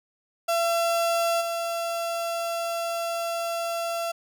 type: tone with level steps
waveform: 35% pulse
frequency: 676 Hz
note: E5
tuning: 43 cents sharp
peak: -20 / -25 dBFS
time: 0.48-4.12 s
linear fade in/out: 10 ms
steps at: 1.4 s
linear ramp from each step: 20 ms
effects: none